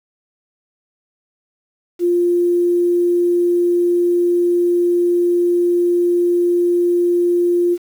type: tone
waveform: sine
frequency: 349.9 Hz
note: F4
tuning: 3 cents sharp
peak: -12 dBFS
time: 1.99-7.78 s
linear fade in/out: 50 ms
effects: 7-bit